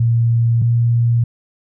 sine tone pair in turn, 116.54 / 117.89 Hz, A#2 / A#2, 0 / +20 cents, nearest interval unison, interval 20 cents, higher second, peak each -11 dBFS, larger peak neither, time 0-0.62 / 0.62-1.24 s, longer neither, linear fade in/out 5 ms, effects none

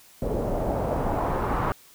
pink noise with low-pass filter sweep, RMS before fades -26 dBFS, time 0.22-1.72 s, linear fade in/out 0 ms, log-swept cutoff 500 to 1200 Hz, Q 2.1, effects white hiss -53 dBFS RMS until 1.94 s

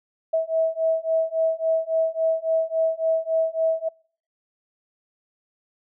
sine beating tone pair, 646 / 649.6 Hz, E5 / E5, -35 / -26 cents, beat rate 3.6 Hz, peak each -23 dBFS, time 0.33-3.89 s, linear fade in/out 10 ms, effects noise-tail reverb RT60 0.5 s tail -26 dB re dry

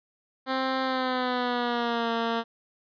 10% pulse tone with pitch glide, 262.8 to 230.1 Hz, C4 to A#3, +8 to -22 cents, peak -17 dBFS, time 0.46-2.44 s, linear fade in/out 50 ms, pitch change -230 cents, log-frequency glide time 0.83-2.11 s, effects resampled to 11025 Hz

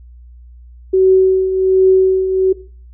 sine tone with tremolo, 377.4 Hz, F#4, 34 cents sharp, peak -5 dBFS, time 0.93-2.53 s, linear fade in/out 10 ms, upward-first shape triangle, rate 1.3 Hz, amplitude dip 65%, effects noise-tail reverb RT60 0.4 s tail -18 dB re dry + added 60 Hz sine -36 dBFS peak until 2.93 s

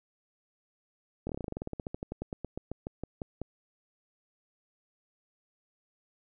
slowing click train, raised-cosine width 2 ms, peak -22 dBFS, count 27, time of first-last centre 1.27-3.416 s, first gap 23 ms, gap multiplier 1.09, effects none

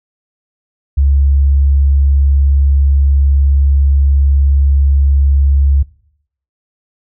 sine tone, 69.5 Hz, C#2, 5 cents sharp, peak -7 dBFS, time 0.97-5.83 s, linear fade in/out 10 ms, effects noise-tail reverb RT60 0.7 s tail -20 dB re dry

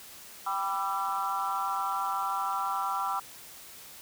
sine chord, E minor seventh, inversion first, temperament equal with one note detuned, 784 / 987.8 / 1174.7 / 1348.5 Hz, G5 / B5 / D6 / E6, 0 / 0 / 0 / +39 cents, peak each -33 dBFS, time 0.46-3.2 s, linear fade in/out 10 ms, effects tanh soft clip ceiling -20 dBFS + white hiss -48 dBFS RMS until 4.01 s

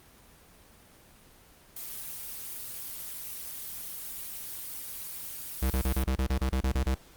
blue noise, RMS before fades -39 dBFS, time 1.76-6.03 s, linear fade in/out 5 ms
square tone bursts, 65.41 Hz, C2, in tune, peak -25 dBFS, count 12, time 5.62-6.947 s, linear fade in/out 5 ms, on 84 ms, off 29 ms
effects pink hiss -56 dBFS RMS until 7.16 s + Opus 24 kbps

